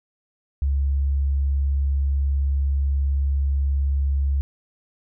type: tone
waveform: sine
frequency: 69.3 Hz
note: C#2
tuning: in tune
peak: -18 dBFS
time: 0.62-4.41 s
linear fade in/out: 0 ms
effects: none